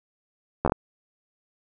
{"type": "slowing click train", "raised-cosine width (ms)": 1, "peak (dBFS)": -8, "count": 5, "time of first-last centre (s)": [0.65, 0.721], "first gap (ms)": 12, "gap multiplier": 1.27, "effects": []}